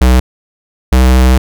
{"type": "tone pair in turn", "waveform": "square", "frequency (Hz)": [63, 63.81], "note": ["B1", "C2"], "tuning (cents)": [35, -43], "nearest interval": "unison", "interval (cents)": 22, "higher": "second", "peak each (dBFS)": [-5, -5], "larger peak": "neither", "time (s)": [[0.01, 0.2], [0.92, 1.38]], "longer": "second", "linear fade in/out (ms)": 5, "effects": []}